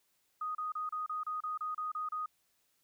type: tone bursts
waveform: sine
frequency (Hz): 1244.5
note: D#6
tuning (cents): 0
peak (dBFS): -34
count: 11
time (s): 0.41-2.26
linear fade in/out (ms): 5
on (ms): 140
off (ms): 31
effects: white hiss -75 dBFS RMS until 2.83 s